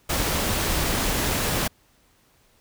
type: noise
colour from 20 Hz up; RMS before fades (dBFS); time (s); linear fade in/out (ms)
pink; -24; 0.09-1.68; 10
effects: pink hiss -61 dBFS RMS until 2.6 s